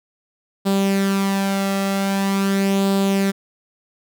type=tone with flanger; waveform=sawtooth; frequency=196 Hz; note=G3; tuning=in tune; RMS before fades=-19 dBFS; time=0.65-3.32 s; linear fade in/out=20 ms; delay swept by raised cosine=0.24 to 1.54 ms; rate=0.44 Hz; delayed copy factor=+0.5; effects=none